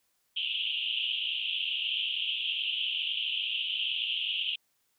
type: band-pass noise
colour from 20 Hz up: white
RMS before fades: -32 dBFS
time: 0.36-4.56 s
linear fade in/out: 10 ms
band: 2700 to 3300 Hz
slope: 96 dB/octave
effects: white hiss -74 dBFS RMS until 4.98 s